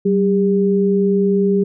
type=tone pair together; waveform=sine; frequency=191.51 / 401.6 Hz; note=G3 / G4; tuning=-40 / +42 cents; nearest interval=octave + minor second; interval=1282 cents; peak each=-15 dBFS; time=0.05-1.64 s; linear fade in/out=10 ms; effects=none